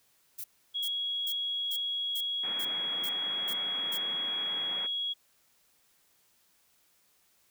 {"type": "noise bursts", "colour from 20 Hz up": "violet", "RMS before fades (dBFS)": -39, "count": 9, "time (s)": [0.38, 3.978], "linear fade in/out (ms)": 10, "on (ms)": 62, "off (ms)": 380}
{"type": "tone", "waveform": "sine", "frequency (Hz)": 3322, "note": "G#7", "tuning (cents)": 0, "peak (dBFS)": -30, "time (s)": [0.74, 5.14], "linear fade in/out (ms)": 20}
{"type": "band-pass noise", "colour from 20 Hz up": "white", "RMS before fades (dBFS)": -45, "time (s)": [2.43, 4.87], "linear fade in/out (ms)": 10, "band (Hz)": [150, 2400], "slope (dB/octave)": 48}
{"effects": ["white hiss -68 dBFS RMS until 7.5 s"]}